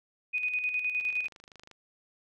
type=tone with tremolo; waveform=sine; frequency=2489 Hz; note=D#7; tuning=in tune; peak=-26 dBFS; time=0.33-1.28 s; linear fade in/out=20 ms; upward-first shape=square; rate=9.7 Hz; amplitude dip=50%
type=click train; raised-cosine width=0.2 ms; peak=-33 dBFS; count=19; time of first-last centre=1.01-1.713 s; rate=25.6 Hz
effects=none